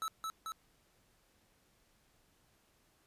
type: tone with echo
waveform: square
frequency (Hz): 1307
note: E6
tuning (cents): -15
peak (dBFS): -36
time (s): 0.02-0.08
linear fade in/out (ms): 0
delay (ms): 220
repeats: 2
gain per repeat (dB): -2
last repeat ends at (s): 0.52
effects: pink hiss -71 dBFS RMS until 3.06 s + resampled to 32000 Hz